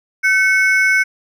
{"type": "ring-modulated tone", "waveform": "triangle", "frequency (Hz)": 1864.7, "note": "A#6", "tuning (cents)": 0, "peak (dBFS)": -6, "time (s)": [0.23, 1.04], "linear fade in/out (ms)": 20, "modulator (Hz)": 339, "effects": []}